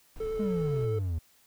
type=noise; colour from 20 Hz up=brown; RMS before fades=-44 dBFS; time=0.16-0.85 s; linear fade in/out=0 ms
type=tone with vibrato; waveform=triangle; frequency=438.7 Hz; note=A4; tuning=5 cents flat; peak=-28 dBFS; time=0.2-0.99 s; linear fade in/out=5 ms; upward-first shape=sine; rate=9.7 Hz; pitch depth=14 cents each way
type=exponential sweep; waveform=triangle; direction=down; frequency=215.3 to 77.78 Hz; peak=-26 dBFS; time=0.39-1.19 s; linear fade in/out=10 ms
effects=white hiss -63 dBFS RMS until 1.46 s